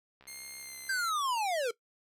click train, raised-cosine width 0.3 ms, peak -40 dBFS, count 57, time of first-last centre 0.21-1.046 s, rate 67 Hz
5% pulse tone with pitch glide, 2121 to 2068 Hz, C7 to C7, +23 to -21 cents, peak -32 dBFS, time 0.27-1.1 s, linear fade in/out 10 ms, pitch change -44 cents, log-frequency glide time 0.59-0.77 s
square linear sweep, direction down, 1598 to 440 Hz, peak -30 dBFS, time 0.89-1.71 s, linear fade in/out 5 ms
effects noise-tail reverb RT60 0.1 s tail -18 dB re dry + low-pass 12000 Hz 12 dB/octave

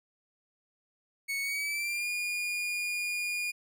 40% pulse tone with pitch glide, 2217 to 2432 Hz, C#7 to D#7, 0 to -40 cents, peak -30 dBFS, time 1.28-3.52 s, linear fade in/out 20 ms, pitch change +160 cents, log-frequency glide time 1.42-2.08 s, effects none

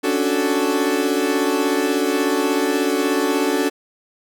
40% pulse chord, D major seventh, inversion third, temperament equal, 277.2 / 293.7 / 370 / 440 Hz, C#4 / D4 / F#4 / A4, 0 / 0 / 0 / 0 cents, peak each -22 dBFS, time 0.03-3.7 s, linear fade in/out 20 ms, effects none

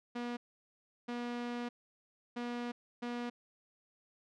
sawtooth tone bursts at uneven times, 240.9 Hz, B3, 43 cents flat, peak -33 dBFS, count 4, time 0.15-0.37 / 1.08-1.69 / 2.36-2.72 / 3.02-3.3 s, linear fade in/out 10 ms, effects low-pass 4000 Hz 12 dB/octave

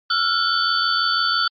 sine tone cluster, 1340 / 1426 / 3077 / 3454 / 4528 Hz, E6 / F6 / G7 / A7 / C#8, +28 / +36 / -33 / -33 / +36 cents, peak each -22 / -22 / -30 / -27 / -21 dBFS, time 0.1-1.48 s, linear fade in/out 5 ms, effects MP3 32 kbps

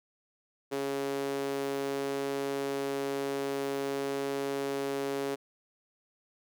sawtooth tone with high-pass filter, 138.5 Hz, C#3, 1 cent flat, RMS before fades -33 dBFS, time 0.71-5.36 s, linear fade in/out 20 ms, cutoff 370 Hz, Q 3.3, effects none

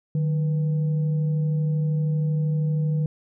sine tone with frequency modulation, 152.1 Hz, D#3, 39 cents flat, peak -20 dBFS, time 0.15-3.06 s, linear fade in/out 2 ms, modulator 337 Hz, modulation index 0.25, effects none

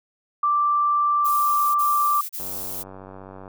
sine tone, 1174.7 Hz, D6, in tune, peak -17 dBFS, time 0.43-2.21 s, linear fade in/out 5 ms
violet noise bursts, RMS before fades -31 dBFS, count 3, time 1.24-2.836 s, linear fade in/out 20 ms, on 510 ms, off 33 ms
click train, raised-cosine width 1 ms, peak -26 dBFS, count 104, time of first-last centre 2.4-3.479 s, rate 95.5 Hz
effects none

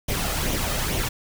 pink noise with flanger, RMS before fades -25 dBFS, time 0.08-1.09 s, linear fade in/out 10 ms, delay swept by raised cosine 0.31 to 1.61 ms, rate 2.3 Hz, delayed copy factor +0.5, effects none

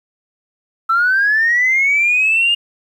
sine linear sweep, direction up, 1315 to 2847 Hz, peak -10 dBFS, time 0.89-2.55 s, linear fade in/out 10 ms, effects tanh soft clip ceiling -7 dBFS + 8-bit

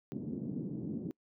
pink band-pass noise, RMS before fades -39 dBFS, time 0.12-1.11 s, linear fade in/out 0 ms, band 150 to 320 Hz, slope 24 dB/octave, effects noise-tail reverb RT60 0.1 s tail -26 dB re dry

